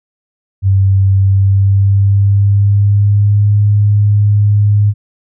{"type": "tone with pitch glide", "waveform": "sine", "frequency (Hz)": [97, 103.36], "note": ["G2", "G#2"], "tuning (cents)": [-18, -8], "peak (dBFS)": -6, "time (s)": [0.62, 4.94], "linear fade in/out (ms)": 50, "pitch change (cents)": 110, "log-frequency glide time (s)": [1.17, 3.54], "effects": []}